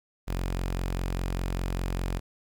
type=tone; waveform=sawtooth; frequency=44.98 Hz; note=F#1; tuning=48 cents flat; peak=-24 dBFS; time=0.27-2.2 s; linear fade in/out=20 ms; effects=10-bit